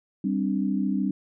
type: chord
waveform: sine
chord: G suspended fourth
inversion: none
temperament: equal with one note detuned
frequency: 196 / 261.6 / 295.2 Hz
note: G3 / C4 / D4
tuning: 0 / 0 / +9 cents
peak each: -25 / -28 / -29 dBFS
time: 0.24-1.11 s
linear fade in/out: 5 ms
effects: none